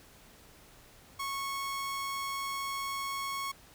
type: tone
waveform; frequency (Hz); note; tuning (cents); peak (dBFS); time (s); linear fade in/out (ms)
sawtooth; 1101; C#6; -12; -30; 1.19-3.52; 10
effects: pink hiss -57 dBFS RMS until 3.74 s